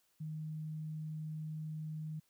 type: tone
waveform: sine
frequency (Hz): 155.5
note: D#3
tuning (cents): -1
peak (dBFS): -39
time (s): 0.2-2.2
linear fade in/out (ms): 10
effects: white hiss -75 dBFS RMS until 2.29 s